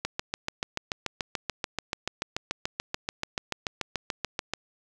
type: click train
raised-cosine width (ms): 0.2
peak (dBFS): -11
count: 32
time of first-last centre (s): 0.05-4.536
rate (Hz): 6.91
effects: none